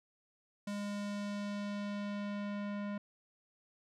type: tone with low-pass filter sweep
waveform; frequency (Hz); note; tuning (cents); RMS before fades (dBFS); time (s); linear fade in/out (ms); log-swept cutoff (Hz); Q
square; 204.1; G#3; -30; -39; 0.67-2.98; 5; 9100 to 2100; 0.86
effects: none